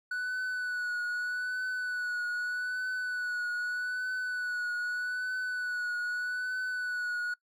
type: tone with vibrato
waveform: triangle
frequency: 1480 Hz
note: F#6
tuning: in tune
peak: -29 dBFS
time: 0.11-7.34 s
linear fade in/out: 5 ms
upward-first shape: triangle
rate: 0.81 Hz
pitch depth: 35 cents each way
effects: noise-tail reverb RT60 0.1 s tail -22 dB re dry